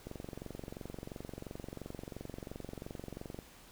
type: click train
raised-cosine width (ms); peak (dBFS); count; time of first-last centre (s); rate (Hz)
2; -29; 77; 0.07-3.389; 22.9
effects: pink hiss -57 dBFS RMS until 3.71 s